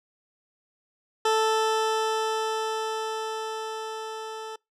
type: tone with level ramp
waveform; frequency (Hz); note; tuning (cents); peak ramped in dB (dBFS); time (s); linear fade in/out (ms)
20% pulse; 440; A4; 0; -15 to -30; 1.25-4.56; 5
effects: noise-tail reverb RT60 0.2 s tail -26 dB re dry + low-pass 8000 Hz 12 dB/octave